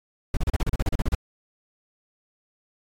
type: noise bursts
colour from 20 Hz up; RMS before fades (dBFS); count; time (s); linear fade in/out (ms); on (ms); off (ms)
brown; -21; 13; 0.34-1.149; 2; 29; 36
effects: AAC 48 kbps